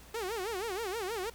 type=tone with vibrato; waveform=sawtooth; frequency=412.3 Hz; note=G#4; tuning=13 cents flat; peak=-30 dBFS; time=0.14-1.3 s; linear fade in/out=5 ms; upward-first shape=sine; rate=6.3 Hz; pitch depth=230 cents each way; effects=added 60 Hz sine -55 dBFS peak until 1.34 s + pink hiss -55 dBFS RMS until 1.34 s